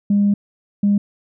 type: tone bursts at uneven times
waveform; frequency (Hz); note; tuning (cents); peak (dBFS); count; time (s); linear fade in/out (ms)
sine; 202.9; G#3; -40; -11; 2; 0.1-0.34 / 0.83-0.98; 5
effects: tanh soft clip ceiling -8 dBFS